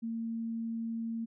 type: tone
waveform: sine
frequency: 228 Hz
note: A#3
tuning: 38 cents flat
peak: -33 dBFS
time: 0.02-1.26 s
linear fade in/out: 20 ms
effects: none